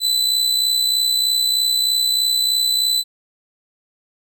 40% pulse tone with amplitude modulation, 4000 Hz, B7, 21 cents sharp, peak -12 dBFS, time 0-3.04 s, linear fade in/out 50 ms, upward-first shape sine, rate 63.2 Hz, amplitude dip 50%, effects none

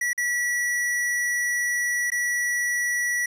square tone with dropouts, 1942 Hz, B6, 30 cents flat, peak -23 dBFS, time 0.01-3.26 s, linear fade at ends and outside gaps 5 ms, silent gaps 0.132-0.177 / 2.103-2.118 s, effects resampled to 32000 Hz + 10-bit

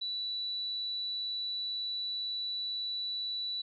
sine tone, 3951 Hz, B7, in tune, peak -33 dBFS, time 0.01-3.62 s, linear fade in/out 10 ms, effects none

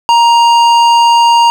sine tone with hard clipping, 937 Hz, A#5, 9 cents sharp, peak -6 dBFS, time 0.09-1.5 s, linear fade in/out 0 ms, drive 12 dB, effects none

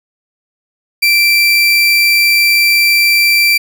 30% pulse tone, 2347 Hz, D7, 2 cents flat, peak -5 dBFS, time 1.02-3.58 s, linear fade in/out 10 ms, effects none

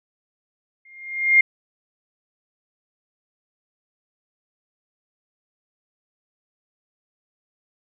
sine tone with exponential growth, 2120 Hz, C7, 22 cents sharp, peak -8 dBFS, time 0.85-1.41 s, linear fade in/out 5 ms, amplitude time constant 120 ms, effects none

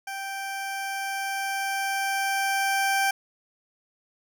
20% pulse tone with level ramp, 783 Hz, G5, 2 cents flat, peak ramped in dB -27 to -16 dBFS, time 0.07-3.11 s, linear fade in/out 5 ms, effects none

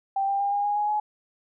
sine tone with pitch steps, 784 / 793.6 / 803.3 / 813.1 / 823 / 833 / 843.2 Hz, G5 / G5 / G5 / G#5 / G#5 / G#5 / G#5, 0 / +21 / +42 / -37 / -16 / +5 / +26 cents, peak -22 dBFS, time 0.16-1 s, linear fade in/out 5 ms, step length 120 ms, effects none

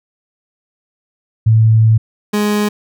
sine / 30% pulse tone pair in turn, 111.1 / 208.4 Hz, A2 / G#3, +17 / +6 cents, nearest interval major seventh, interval 1089 cents, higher second, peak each -6 / -10 dBFS, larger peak first, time 1.46-1.98 / 2.33-2.69 s, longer first, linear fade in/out 10 ms, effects none

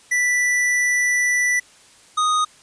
square tone pair in turn, 1973 / 1242.9 Hz, B6 / D#6, -2 / -2 cents, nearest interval minor sixth, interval 800 cents, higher first, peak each -17 dBFS, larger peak neither, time 0.11-1.6 / 2.17-2.45 s, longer first, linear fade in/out 10 ms, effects white hiss -50 dBFS RMS until 2.62 s + resampled to 22050 Hz

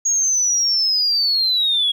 sine linear sweep, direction down, 6645 to 3300 Hz, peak -14 dBFS, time 0.05-1.92 s, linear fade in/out 10 ms, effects tanh soft clip ceiling -10 dBFS + 9-bit

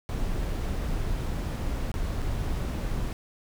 brown noise with dropouts, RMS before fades -29 dBFS, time 0.09-3.13 s, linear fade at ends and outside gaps 0 ms, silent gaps 1.916-1.941 / 2.218-2.223 s, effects none

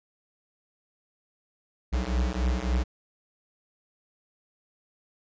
square beating tone pair, 60.1 / 63.7 Hz, B1 / C2, -46 / -46 cents, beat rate 3.6 Hz, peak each -28 dBFS, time 1.92-2.84 s, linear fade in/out 20 ms, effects resampled to 16000 Hz

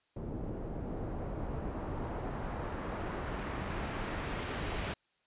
pink noise with low-pass filter sweep, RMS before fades -38 dBFS, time 0.16-4.94 s, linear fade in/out 5 ms, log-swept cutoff 450 to 3200 Hz, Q 0.82, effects white hiss -75 dBFS RMS until 5.26 s + resampled to 8000 Hz

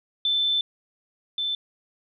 sine tone pair in turn, 3531 / 3531 Hz, A7 / A7, +5 / +5 cents, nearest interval unison, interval 0 cents, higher neither, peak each -20 / -24 dBFS, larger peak first, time 0.25-0.61 / 1.38-1.55 s, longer first, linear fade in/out 2 ms, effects none

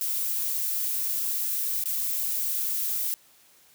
violet noise with dropouts, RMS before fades -28 dBFS, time 0.01-3.14 s, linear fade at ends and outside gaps 0 ms, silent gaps 1.838-1.857 s, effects white hiss -58 dBFS RMS until 3.74 s + high-pass 60 Hz 12 dB/octave

